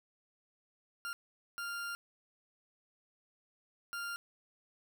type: tone bursts at uneven times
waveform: 40% pulse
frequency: 1396.9 Hz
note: F6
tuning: in tune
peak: -37 dBFS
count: 3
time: 1.05-1.13 / 1.58-1.95 / 3.93-4.16 s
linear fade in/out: 0 ms
effects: 11-bit